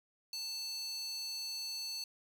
square tone with high-pass filter, 885 Hz, A5, 10 cents sharp, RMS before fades -41 dBFS, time 0.33-2.04 s, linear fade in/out 2 ms, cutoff 4600 Hz, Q 4.5, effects 11-bit

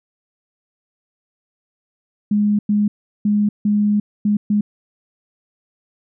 sine tone bursts at uneven times, 207.7 Hz, G#3, in tune, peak -13 dBFS, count 6, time 2.31-2.59 / 2.69-2.88 / 3.25-3.49 / 3.65-4 / 4.25-4.37 / 4.5-4.61 s, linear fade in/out 5 ms, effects none

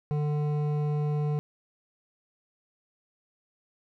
sine tone with hard clipping, 148.6 Hz, D3, 21 cents sharp, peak -27 dBFS, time 0.11-1.39 s, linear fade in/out 0 ms, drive 11 dB, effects none

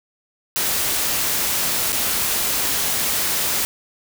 white noise with dropouts, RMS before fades -21 dBFS, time 0.56-3.65 s, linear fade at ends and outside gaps 0 ms, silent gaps 1.921-1.928 s, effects none

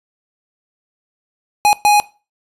square tone bursts at uneven times, 830.6 Hz, G#5, in tune, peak -9 dBFS, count 2, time 1.65-1.73 / 1.85-2 s, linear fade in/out 0 ms, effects noise-tail reverb RT60 0.3 s tail -19 dB re dry + resampled to 32000 Hz

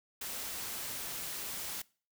white noise, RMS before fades -40 dBFS, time 0.21-1.82 s, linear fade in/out 5 ms, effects noise-tail reverb RT60 0.4 s tail -23 dB re dry

